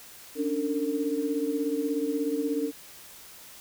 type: tone cluster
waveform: sine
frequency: 280.2 / 296.8 / 454.9 Hz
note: C#4 / D4 / A#4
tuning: +19 / +18 / -42 cents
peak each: -30 dBFS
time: 0.35-2.72 s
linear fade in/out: 50 ms
effects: white hiss -48 dBFS RMS until 3.6 s